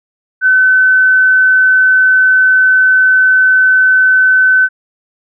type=tone; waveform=sine; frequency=1518 Hz; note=F#6; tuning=44 cents sharp; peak=-5 dBFS; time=0.41-4.69 s; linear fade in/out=50 ms; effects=none